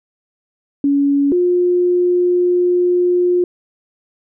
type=tone pair in turn; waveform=sine; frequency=282 / 356.1 Hz; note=C#4 / F4; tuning=+30 / +34 cents; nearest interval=major third; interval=404 cents; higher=second; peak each=-11 / -11 dBFS; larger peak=neither; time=0.84-1.32 / 1.32-3.44 s; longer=second; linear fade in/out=2 ms; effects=none